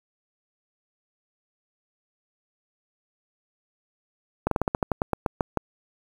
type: slowing click train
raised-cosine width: 1 ms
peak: -8 dBFS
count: 13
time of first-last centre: 4.47-5.573 s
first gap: 43 ms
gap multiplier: 1.13
effects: 7-bit